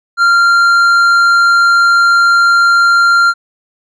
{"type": "tone with tanh clipping", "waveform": "sine", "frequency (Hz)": 1387, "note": "F6", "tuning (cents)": -12, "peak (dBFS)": -7, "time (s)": [0.17, 3.34], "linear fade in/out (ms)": 50, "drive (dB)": 8, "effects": []}